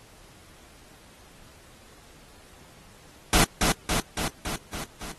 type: noise with echo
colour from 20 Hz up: pink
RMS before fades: -20 dBFS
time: 3.33-3.44 s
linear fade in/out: 2 ms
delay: 280 ms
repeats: 6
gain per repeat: -3 dB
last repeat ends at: 5.12 s
effects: pink hiss -53 dBFS RMS until 5.18 s + AAC 32 kbps